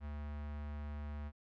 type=tone with notch filter; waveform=square; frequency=73.6 Hz; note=D2; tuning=4 cents sharp; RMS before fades=-43 dBFS; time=0-1.32 s; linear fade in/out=50 ms; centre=410 Hz; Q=1.4; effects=low-pass 2000 Hz 12 dB/octave